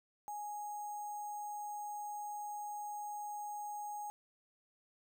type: tone with sample-and-hold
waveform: sine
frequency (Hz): 830.6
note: G#5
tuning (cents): 0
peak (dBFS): -40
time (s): 0.28-4.1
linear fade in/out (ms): 0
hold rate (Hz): 7350
effects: none